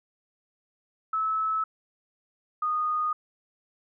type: tone pair in turn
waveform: sine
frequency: 1300 / 1234.1 Hz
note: E6 / D#6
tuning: -24 / -15 cents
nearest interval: minor second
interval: 91 cents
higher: first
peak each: -24 dBFS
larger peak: neither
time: 1.13-1.64 / 2.62-3.13 s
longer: neither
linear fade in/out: 5 ms
effects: none